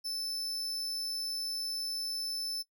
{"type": "tone", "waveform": "40% pulse", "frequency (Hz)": 5274, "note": "E8", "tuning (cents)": 0, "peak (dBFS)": -33, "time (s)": [0.04, 2.63], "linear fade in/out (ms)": 20, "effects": ["noise-tail reverb RT60 0.1 s tail -18 dB re dry"]}